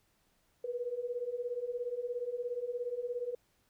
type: beating tone pair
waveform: sine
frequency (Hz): 474.8 / 491.8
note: A#4 / B4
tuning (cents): +32 / -7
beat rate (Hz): 17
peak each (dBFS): -39 / -36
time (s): 0.64-3.35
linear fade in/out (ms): 5
effects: pink hiss -73 dBFS RMS until 3.69 s